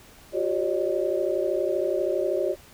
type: tone cluster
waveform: sine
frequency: 356.8 / 389.3 / 552 / 608 Hz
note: F4 / G4 / C#5 / D#5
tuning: +37 / -12 / -7 / -40 cents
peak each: -28 dBFS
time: 0.32-2.56 s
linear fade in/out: 50 ms
effects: pink hiss -51 dBFS RMS until 2.73 s